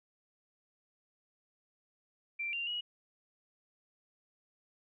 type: tone with pitch steps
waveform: sine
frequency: 2355 / 2780 / 2904 Hz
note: D7 / F7 / F#7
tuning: +4 / -9 / -33 cents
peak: -34 dBFS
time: 2.39-2.81 s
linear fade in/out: 10 ms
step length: 140 ms
effects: none